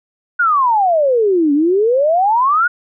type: exponential two-way sweep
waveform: sine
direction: down then up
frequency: 1480 to 279.5 to 1480 Hz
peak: -10 dBFS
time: 0.39-2.68 s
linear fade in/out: 10 ms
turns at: 1.53 s
effects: none